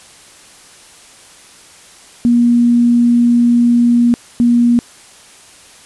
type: tone bursts at uneven times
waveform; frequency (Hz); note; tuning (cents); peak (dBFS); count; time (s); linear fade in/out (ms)
sine; 238.7; A#3; +41; -7; 2; 2.25-4.14 / 4.4-4.79; 0
effects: white hiss -41 dBFS RMS until 5.85 s + resampled to 24000 Hz